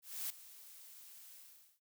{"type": "noise with ADSR envelope", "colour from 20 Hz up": "blue", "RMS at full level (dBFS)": -39, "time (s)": [0.02, 1.8], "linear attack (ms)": 280, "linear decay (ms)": 4, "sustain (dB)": -17, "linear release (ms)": 440, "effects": []}